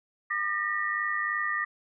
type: tone cluster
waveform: sine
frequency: 1206 / 1824 / 1927 Hz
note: D6 / A#6 / B6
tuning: +46 / -38 / -43 cents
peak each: -31 dBFS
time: 0.3-1.65 s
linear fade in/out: 10 ms
effects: none